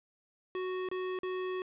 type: tone with dropouts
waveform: square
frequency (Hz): 370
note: F#4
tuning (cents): 0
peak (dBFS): -34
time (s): 0.55-1.62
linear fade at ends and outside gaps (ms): 1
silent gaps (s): 0.888-0.914 / 1.189-1.232
effects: resampled to 8000 Hz + 10-bit